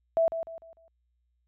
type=tone with echo; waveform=sine; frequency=659 Hz; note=E5; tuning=1 cent flat; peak=-20 dBFS; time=0.17-0.28 s; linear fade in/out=0 ms; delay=150 ms; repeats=4; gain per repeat=-9 dB; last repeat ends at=0.88 s; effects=added 60 Hz sine -70 dBFS peak until 1.47 s